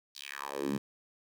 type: tone with high-pass filter sweep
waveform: 10% pulse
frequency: 70.2 Hz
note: C#2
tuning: 22 cents sharp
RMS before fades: -37 dBFS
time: 0.15-0.78 s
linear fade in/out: 5 ms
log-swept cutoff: 4600 to 160 Hz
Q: 3
effects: none